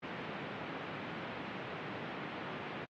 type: band-pass noise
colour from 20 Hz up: pink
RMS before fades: -43 dBFS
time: 0.02-2.86 s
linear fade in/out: 20 ms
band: 140 to 2800 Hz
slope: 24 dB/octave
effects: AAC 48 kbps